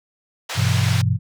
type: band-pass noise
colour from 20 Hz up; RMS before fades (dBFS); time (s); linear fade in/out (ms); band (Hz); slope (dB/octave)
white; -28; 0.49-1.02; 10; 530 to 4500; 12
type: chord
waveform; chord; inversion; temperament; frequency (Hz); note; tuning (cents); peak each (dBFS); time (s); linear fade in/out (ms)
sine; E minor; first; just; 98.89 / 123.61 / 164.81; G2 / B2 / E3; +16 / +2 / 0; -19 / -19 / -24; 0.55-1.19; 50
effects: none